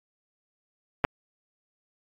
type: clicks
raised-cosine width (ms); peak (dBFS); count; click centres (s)
0.5; -7; 2; 1.042 / 1.049
effects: AAC 32 kbps